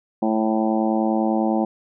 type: harmonic tone with a mistuned harmonic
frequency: 110 Hz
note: A2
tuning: in tune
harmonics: 2 / 3 / 4 / 5 / 6 / 7 / 8 / 9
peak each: -21 / -23 / -36 / -27 / -30 / -26 / -32 / -38 dBFS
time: 0.22-1.65 s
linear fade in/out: 5 ms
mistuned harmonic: 9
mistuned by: -15 cents
effects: none